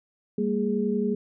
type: tone cluster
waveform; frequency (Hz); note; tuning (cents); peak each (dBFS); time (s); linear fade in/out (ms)
sine; 198.6 / 229.6 / 414.8; G3 / A#3 / G#4; +23 / -26 / -2; -27; 0.38-1.15; 5
effects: none